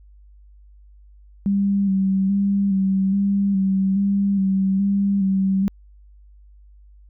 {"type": "tone with vibrato", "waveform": "sine", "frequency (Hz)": 195.7, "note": "G3", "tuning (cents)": -3, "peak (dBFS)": -16, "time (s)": [1.46, 5.68], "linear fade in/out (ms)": 0, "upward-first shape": "square", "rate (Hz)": 1.2, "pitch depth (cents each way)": 29, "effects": ["added 50 Hz sine -45 dBFS peak until 7.09 s"]}